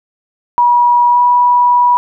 sine tone with pitch glide, 965 to 975.1 Hz, B5 to B5, -40 to -22 cents, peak -6 dBFS, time 0.58-1.97 s, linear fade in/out 0 ms, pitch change +18 cents, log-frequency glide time 1.1-1.19 s, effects none

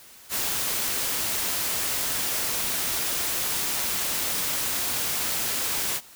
white noise, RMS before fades -27 dBFS, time 0.29-6.01 s, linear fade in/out 50 ms, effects white hiss -49 dBFS RMS until 6.15 s

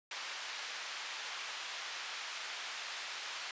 white band-pass noise, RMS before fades -43 dBFS, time 0.11-3.51 s, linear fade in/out 2 ms, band 910 to 3900 Hz, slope 12 dB/octave, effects resampled to 16000 Hz

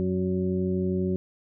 harmonic tone with a mistuned harmonic, 92.5 Hz, F#2, in tune, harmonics 1 / 2 / 3 / 4 / 6, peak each -32 / -26 / -37 / -28 / -40 dBFS, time 0-1.16 s, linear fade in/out 0 ms, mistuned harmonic 6, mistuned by +24 cents, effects none

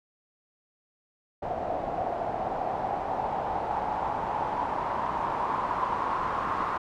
white noise with low-pass filter sweep, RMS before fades -30 dBFS, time 1.42-6.78 s, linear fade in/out 10 ms, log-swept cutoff 680 to 1100 Hz, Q 5, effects none

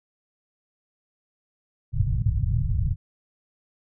white low-pass noise, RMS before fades -23 dBFS, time 1.92-2.96 s, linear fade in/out 50 ms, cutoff 140 Hz, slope 48 dB/octave, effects none

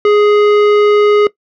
sine tone with tanh clipping, 416.2 Hz, G#4, 4 cents sharp, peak -8 dBFS, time 0.05-1.27 s, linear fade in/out 2 ms, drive 14 dB, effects noise-tail reverb RT60 0.1 s tail -19 dB re dry

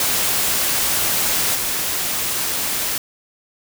white noise with level steps, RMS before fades -19 / -22 dBFS, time 0-2.98 s, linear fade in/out 2 ms, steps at 1.55 s, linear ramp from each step 2 ms, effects none

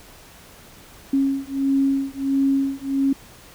sine beating tone pair, 272.3 / 273.8 Hz, C#4 / C#4, -31 / -21 cents, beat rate 1.5 Hz, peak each -21 dBFS, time 1.13-3.13 s, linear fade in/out 5 ms, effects pink hiss -46 dBFS RMS until 3.54 s

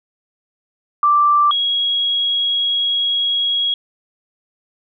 sine tone pair in turn, 1174.7 / 3310 Hz, D6 / G#7, 0 / -6 cents, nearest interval octave + tritone, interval 1794 cents, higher second, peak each -10 / -15 dBFS, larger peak first, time 1.03-1.51 / 1.51-3.74 s, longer second, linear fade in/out 2 ms, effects none

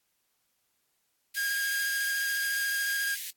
white high-pass noise, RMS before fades -38 dBFS, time 1.34-3.31 s, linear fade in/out 10 ms, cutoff 1800 Hz, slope 48 dB/octave
45% pulse tone with vibrato, 1625 Hz, G#6, 38 cents flat, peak -28 dBFS, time 1.36-3.16 s, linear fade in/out 20 ms, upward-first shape square, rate 14 Hz, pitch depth 11 cents each way
effects white hiss -75 dBFS RMS until 3.36 s + AAC 64 kbps

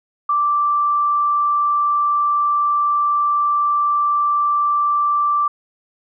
sine tone, 1172 Hz, D6, 4 cents flat, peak -14 dBFS, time 0.29-5.48 s, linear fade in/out 5 ms, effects none

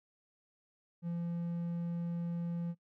triangle tone, 170.9 Hz, F3, 37 cents flat, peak -32 dBFS, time 1.02-2.75 s, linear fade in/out 50 ms, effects noise-tail reverb RT60 0.1 s tail -21 dB re dry

